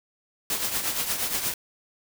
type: noise with tremolo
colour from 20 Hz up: white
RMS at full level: -25 dBFS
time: 0.5-1.54 s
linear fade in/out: 2 ms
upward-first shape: triangle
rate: 8.5 Hz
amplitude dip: 65%
effects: none